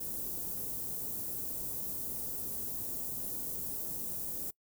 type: band-stop noise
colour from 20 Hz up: white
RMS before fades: -38 dBFS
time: 0-4.51 s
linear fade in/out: 10 ms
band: 410 to 13000 Hz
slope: 12 dB/octave
effects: noise-tail reverb RT60 0.1 s tail -24 dB re dry